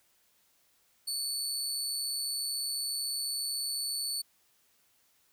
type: tone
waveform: 25% pulse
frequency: 4466 Hz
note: C#8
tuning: 12 cents sharp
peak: -27 dBFS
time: 1.07-4.22 s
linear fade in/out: 10 ms
effects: white hiss -69 dBFS RMS until 5.32 s